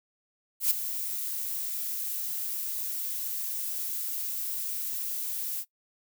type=noise with ADSR envelope; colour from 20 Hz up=violet; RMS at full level=-22 dBFS; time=0.6-5.65 s; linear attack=110 ms; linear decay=5 ms; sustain=-11 dB; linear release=53 ms; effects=noise-tail reverb RT60 0.1 s tail -19 dB re dry